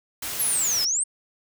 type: noise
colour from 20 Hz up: white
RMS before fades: -31 dBFS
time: 0.22-0.85 s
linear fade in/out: 5 ms
type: exponential two-way sweep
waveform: sine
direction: down then up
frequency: 11800 to 5050 to 8900 Hz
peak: -21 dBFS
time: 0.39-1.04 s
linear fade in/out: 10 ms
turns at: 0.83 s
effects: none